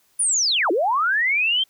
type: linear two-way sweep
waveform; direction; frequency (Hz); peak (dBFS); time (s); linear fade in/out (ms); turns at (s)
sine; down then up; 9956 to 311.1 to 3201; -17; 0.19-1.64; 10; 0.71
effects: white hiss -62 dBFS RMS until 1.69 s